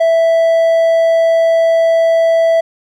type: tone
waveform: triangle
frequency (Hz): 659.3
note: E5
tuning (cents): 0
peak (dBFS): -6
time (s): 0-2.61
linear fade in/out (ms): 10
effects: none